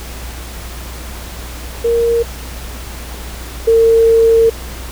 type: tone pair in turn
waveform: sine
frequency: 466.2 / 454.8 Hz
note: A#4 / A#4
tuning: 0 / -43 cents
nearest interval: unison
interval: 43 cents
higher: first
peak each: -10 / -6 dBFS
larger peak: second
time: 1.84-2.23 / 3.67-4.5 s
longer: second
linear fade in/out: 10 ms
effects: added 60 Hz sine -27 dBFS peak until 4.91 s + pink hiss -31 dBFS RMS until 4.91 s